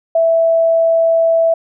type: tone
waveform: sine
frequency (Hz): 659.3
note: E5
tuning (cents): 0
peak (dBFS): -9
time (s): 0.15-1.54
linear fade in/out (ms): 5
effects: none